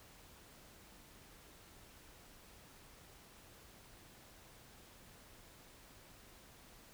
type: silence
effects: pink hiss -60 dBFS RMS until 6.93 s